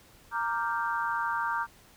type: chord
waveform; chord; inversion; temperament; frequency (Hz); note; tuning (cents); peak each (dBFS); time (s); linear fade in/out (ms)
sine; G minor seventh; first; equal with one note detuned; 928.6 / 1174.7 / 1396.9 / 1568; Bb5 / D6 / F6 / G6; -7 / 0 / 0 / 0; -31 / -33 / -35 / -34; 0.31-1.67; 50
effects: pink hiss -57 dBFS RMS until 1.96 s